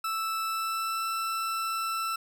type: tone with pitch glide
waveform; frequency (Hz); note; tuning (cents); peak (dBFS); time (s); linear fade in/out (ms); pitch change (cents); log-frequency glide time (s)
40% pulse; 1318.5 to 1331.5; E6 to E6; 0 to +17; -28; 0.04-2.16; 5; +17; 0.44-1.07
effects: none